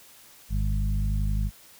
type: harmonic tone with a mistuned harmonic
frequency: 51 Hz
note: G#1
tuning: 31 cents flat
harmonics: 1 / 2 / 3 / 4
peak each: -24 / -30 / -34 / -36 dBFS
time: 0.49-1.51 s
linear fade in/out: 50 ms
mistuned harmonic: 1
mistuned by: -37 cents
effects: white hiss -52 dBFS RMS until 1.79 s